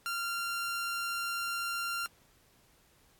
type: tone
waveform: sawtooth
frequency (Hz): 1384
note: F6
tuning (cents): -16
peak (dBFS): -29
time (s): 0.06-2.06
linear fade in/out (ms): 0
effects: pink hiss -65 dBFS RMS until 3.19 s + AAC 64 kbps